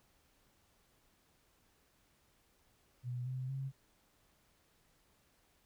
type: tone with pitch steps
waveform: sine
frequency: 123.47 / 129.09 / 134.96 Hz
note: B2 / C3 / C#3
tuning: 0 / -23 / -46 cents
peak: -37 dBFS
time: 3.03-3.72 s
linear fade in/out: 50 ms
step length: 230 ms
effects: pink hiss -72 dBFS RMS until 5.65 s